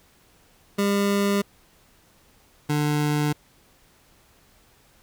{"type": "tone pair in turn", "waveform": "25% pulse", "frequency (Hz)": [201, 148.68], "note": ["G3", "D3"], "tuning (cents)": [44, 22], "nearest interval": "perfect fourth", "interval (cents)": 522, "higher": "first", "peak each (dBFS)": [-16, -17], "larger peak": "first", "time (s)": [[0.78, 1.42], [2.69, 3.33]], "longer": "neither", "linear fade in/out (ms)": 10, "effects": ["pink hiss -58 dBFS RMS until 5.02 s"]}